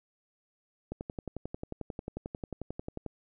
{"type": "click train", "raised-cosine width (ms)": 2, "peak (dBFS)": -23, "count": 25, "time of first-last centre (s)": [0.92, 3.063], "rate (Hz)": 11.2, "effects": []}